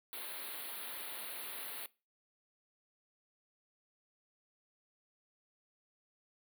white band-stop noise, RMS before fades -44 dBFS, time 0.13-1.86 s, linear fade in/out 0 ms, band 4400 to 9400 Hz, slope 96 dB/octave, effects noise-tail reverb RT60 0.3 s tail -21 dB re dry + high-pass 300 Hz 12 dB/octave

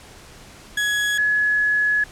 35% pulse / sine tone pair in turn, 1678 / 1694.6 Hz, G#6 / G#6, +17 / +34 cents, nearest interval unison, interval 17 cents, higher second, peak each -17 / -16 dBFS, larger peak second, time 0.77-1.18 / 1.18-2.04 s, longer second, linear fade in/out 5 ms, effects pink hiss -44 dBFS RMS until 2.11 s + low-pass 10000 Hz 12 dB/octave

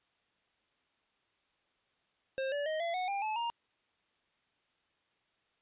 square tone with pitch steps, 532 / 576.8 / 625.4 / 678.1 / 735.2 / 797.1 / 864.2 / 937 Hz, C5 / D5 / D#5 / E5 / F#5 / G5 / A5 / A#5, +29 / -31 / +9 / +49 / -11 / +29 / -31 / +9 cents, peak -33 dBFS, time 2.38-3.5 s, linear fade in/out 0 ms, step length 140 ms, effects white hiss -75 dBFS RMS until 5.61 s + resampled to 8000 Hz

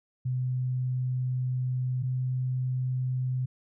sine tone pair in turn, 127.2 / 127.94 Hz, C3 / C3, -48 / -38 cents, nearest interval unison, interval 10 cents, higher second, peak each -26 dBFS, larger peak neither, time 0.25-2.03 / 2.03-3.46 s, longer first, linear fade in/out 10 ms, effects none

